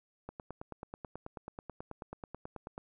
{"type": "click train", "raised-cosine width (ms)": 1, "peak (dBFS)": -28, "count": 24, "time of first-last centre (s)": [0.29, 2.779], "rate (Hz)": 9.24, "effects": []}